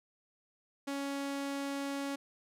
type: tone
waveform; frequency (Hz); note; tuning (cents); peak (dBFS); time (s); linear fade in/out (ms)
sawtooth; 278.7; C#4; +9; -31; 0.87-2.16; 10
effects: low-pass 12000 Hz 12 dB/octave

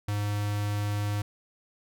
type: tone with notch filter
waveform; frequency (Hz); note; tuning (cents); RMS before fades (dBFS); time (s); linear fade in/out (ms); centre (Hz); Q
square; 103.3; G#2; -9; -29; 0.08-1.22; 5; 400; 1.7
effects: none

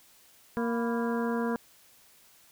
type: harmonic tone with a mistuned harmonic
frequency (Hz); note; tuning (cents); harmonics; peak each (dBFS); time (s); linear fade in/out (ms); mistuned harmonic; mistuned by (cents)
233.2; A#3; +1; 1 / 2 / 3 / 4 / 5 / 6 / 7; -29 / -32 / -40 / -37 / -44 / -42 / -42; 0.57-1.56; 0; 4; +100
effects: white hiss -59 dBFS RMS until 2.51 s

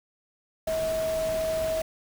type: tone in noise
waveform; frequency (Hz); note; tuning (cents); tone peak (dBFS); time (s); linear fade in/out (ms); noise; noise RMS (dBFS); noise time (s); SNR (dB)
sine; 641; E5; -49; -25; 0.67-1.82; 5; pink; -37; 0.67-1.82; +9
effects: none

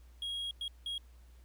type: tone bursts at uneven times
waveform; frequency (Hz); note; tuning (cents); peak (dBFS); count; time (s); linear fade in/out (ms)
triangle; 3287; G#7; -19; -34; 3; 0.22-0.51 / 0.61-0.68 / 0.86-0.98; 2
effects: added 60 Hz sine -54 dBFS peak until 1.44 s + pink hiss -69 dBFS RMS until 1.44 s

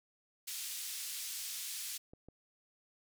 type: band-pass noise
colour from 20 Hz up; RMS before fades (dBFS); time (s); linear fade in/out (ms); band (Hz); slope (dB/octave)
white; -42; 0.47-1.98; 10; 2900 to 12000; 12
type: clicks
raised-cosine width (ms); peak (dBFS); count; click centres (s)
2; -39; 2; 2.135 / 2.286
effects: none

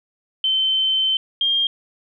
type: tone pair in turn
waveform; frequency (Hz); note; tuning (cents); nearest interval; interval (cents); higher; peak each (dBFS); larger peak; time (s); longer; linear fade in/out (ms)
sine; 3084 / 3211; G7 / G7; -29 / +41; minor second; 70; second; -16; neither; 0.44-1.17 / 1.41-1.67; first; 2
effects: none

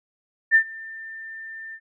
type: tone with ADSR envelope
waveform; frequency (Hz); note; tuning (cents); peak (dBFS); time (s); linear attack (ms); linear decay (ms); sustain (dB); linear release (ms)
sine; 1792; A6; +31; -10; 0.51-1.8; 40; 82; -24; 62
effects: none

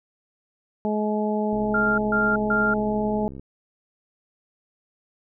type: harmonic tone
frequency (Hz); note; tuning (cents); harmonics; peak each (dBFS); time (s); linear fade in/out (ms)
212.1; G#3; +37; 1 / 2 / 3 / 4; -24 / -27 / -29 / -30; 0.85-3.28; 0
type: click train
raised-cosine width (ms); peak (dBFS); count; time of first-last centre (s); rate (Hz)
3; -26; 126; 1.53-3.396; 67
type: tone bursts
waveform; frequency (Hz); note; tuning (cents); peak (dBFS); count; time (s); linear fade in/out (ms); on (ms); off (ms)
sine; 1395; F6; -2; -20; 3; 1.74-2.74; 5; 240; 140
effects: none

